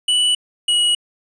square tone pair in turn, 2960 / 2913 Hz, F#7 / F#7, 0 / -28 cents, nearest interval unison, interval 28 cents, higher first, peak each -14 dBFS, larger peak neither, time 0.08-0.35 / 0.68-0.95 s, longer neither, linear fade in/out 5 ms, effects resampled to 22050 Hz + 9-bit

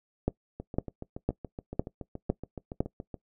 two click trains, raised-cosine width 2 ms, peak -12 / -24 dBFS, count 6 / 19, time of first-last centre 0.28-2.805 / 0.6-3.142 s, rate 1.98 / 7.08 Hz, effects noise-tail reverb RT60 0.1 s tail -20 dB re dry

